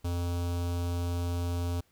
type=tone with notch filter; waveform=square; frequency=87 Hz; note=F2; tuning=6 cents flat; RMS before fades=-31 dBFS; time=0.04-1.81 s; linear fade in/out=10 ms; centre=1900 Hz; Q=1.4; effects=pink hiss -68 dBFS RMS until 1.91 s